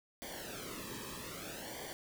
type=noise with flanger; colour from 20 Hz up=pink; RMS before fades=-45 dBFS; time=0.22-1.93 s; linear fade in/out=0 ms; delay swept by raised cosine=0.75 to 1.43 ms; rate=0.63 Hz; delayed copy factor=-0.8; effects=none